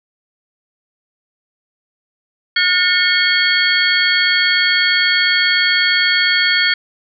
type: tone cluster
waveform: sine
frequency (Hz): 1440 / 1800 / 2193 / 3256 / 4423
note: F#6 / A6 / C#7 / G#7 / C#8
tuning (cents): -47 / +39 / -19 / -35 / -5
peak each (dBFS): -18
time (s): 2.56-6.74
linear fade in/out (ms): 5
effects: none